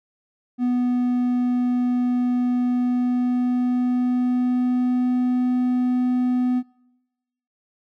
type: tone with pitch glide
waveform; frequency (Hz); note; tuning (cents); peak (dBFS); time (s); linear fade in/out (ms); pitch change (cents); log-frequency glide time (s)
triangle; 246.9 to 249.9; B3 to B3; 0 to +21; -16; 0.58-6.63; 50; +21; 2.65-5.21
effects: noise-tail reverb RT60 1.0 s tail -24 dB re dry